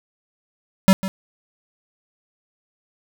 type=tone with echo; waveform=square; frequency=191.6 Hz; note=G3; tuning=39 cents flat; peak=-9 dBFS; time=0.88-0.93 s; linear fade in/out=0 ms; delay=150 ms; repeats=1; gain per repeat=-14 dB; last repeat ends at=1.08 s; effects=none